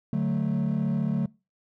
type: chord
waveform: triangle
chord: D major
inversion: none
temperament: equal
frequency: 146.83 / 185 / 220 Hz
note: D3 / F#3 / A3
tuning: 0 / 0 / 0 cents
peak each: -25 dBFS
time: 0.13-1.26 s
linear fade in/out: 2 ms
effects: noise-tail reverb RT60 0.3 s tail -25 dB re dry + tanh soft clip ceiling -17 dBFS